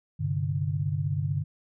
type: chord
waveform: sine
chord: G suspended fourth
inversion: none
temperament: equal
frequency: 98 / 130.81 / 146.83 Hz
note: G2 / C3 / D3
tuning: 0 / 0 / 0 cents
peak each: -30 / -32 / -28 dBFS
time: 0.19-1.44 s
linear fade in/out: 20 ms
effects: none